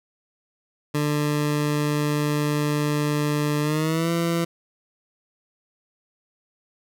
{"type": "tone with pitch glide", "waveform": "20% pulse", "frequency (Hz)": [148.3, 168.4], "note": ["D3", "E3"], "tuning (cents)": [17, 37], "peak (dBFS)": -16, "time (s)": [0.94, 4.45], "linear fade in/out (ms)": 10, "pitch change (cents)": 220, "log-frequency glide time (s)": [3.61, 4.11], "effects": []}